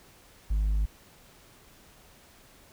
triangle tone with hard clipping, 51.91 Hz, G#1, in tune, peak -22 dBFS, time 0.5-0.86 s, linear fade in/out 10 ms, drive 1 dB, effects pink hiss -56 dBFS RMS until 2.72 s

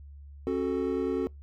triangle chord, F# minor, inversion second, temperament equal with one note detuned, 270.1 / 370 / 440 Hz, C#4 / F#4 / A4, -45 / 0 / 0 cents, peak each -29 / -28 / -29 dBFS, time 0.47-1.27 s, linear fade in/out 0 ms, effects noise-tail reverb RT60 0.2 s tail -25 dB re dry + added 71 Hz sine -44 dBFS peak until 1.42 s

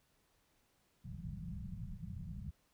white low-pass noise, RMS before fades -45 dBFS, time 1.04-2.51 s, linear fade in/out 10 ms, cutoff 200 Hz, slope 96 dB/octave, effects pink hiss -75 dBFS RMS until 2.73 s

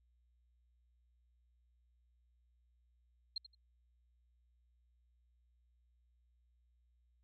sine tone with echo, 4186 Hz, C8, in tune, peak -36 dBFS, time 3.36-3.38 s, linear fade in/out 5 ms, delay 85 ms, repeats 2, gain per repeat -14 dB, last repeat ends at 3.55 s, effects added 60 Hz sine -70 dBFS peak until 7.23 s

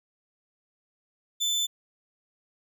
30% pulse tone, 3522 Hz, A7, 1 cent sharp, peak -22 dBFS, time 1.4-1.67 s, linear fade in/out 20 ms, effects none

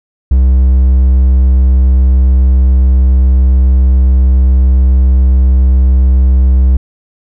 triangle tone with hard clipping, 64.8 Hz, C2, 16 cents flat, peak -5 dBFS, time 0.31-6.77 s, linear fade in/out 5 ms, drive 6 dB, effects none

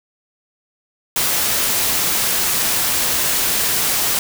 white noise, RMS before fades -18 dBFS, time 1.16-4.19 s, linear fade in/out 2 ms, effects none

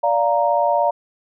sine chord, Bb major, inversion first, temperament just, 582.7 / 699.2 / 932.3 Hz, D5 / F5 / Bb5, -14 / +2 / 0 cents, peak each -19 dBFS, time 0.03-0.91 s, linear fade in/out 10 ms, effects none

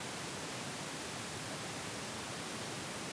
pink high-pass noise, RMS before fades -42 dBFS, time 0-3.12 s, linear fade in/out 5 ms, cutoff 110 Hz, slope 24 dB/octave, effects resampled to 22050 Hz

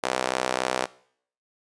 sawtooth tone with high-pass filter, 63.6 Hz, C2, 48 cents flat, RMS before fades -27 dBFS, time 0.03-0.86 s, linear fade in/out 10 ms, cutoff 580 Hz, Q 1.2, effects noise-tail reverb RT60 0.6 s tail -20 dB re dry + resampled to 22050 Hz

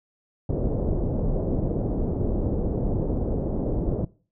pink low-pass noise, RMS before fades -25 dBFS, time 0.49-4.05 s, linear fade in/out 5 ms, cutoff 550 Hz, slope 24 dB/octave, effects noise-tail reverb RT60 0.4 s tail -22 dB re dry

